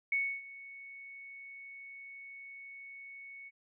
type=tone with ADSR envelope; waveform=sine; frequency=2217 Hz; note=C#7; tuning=in tune; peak=-27 dBFS; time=0.12-3.51 s; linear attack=4 ms; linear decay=290 ms; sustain=-19 dB; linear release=36 ms; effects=none